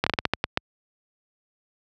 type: slowing click train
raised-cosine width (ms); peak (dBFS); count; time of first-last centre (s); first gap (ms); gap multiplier
0.3; -4; 9; 0.04-0.574; 25; 1.27
effects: high-pass 60 Hz 12 dB/octave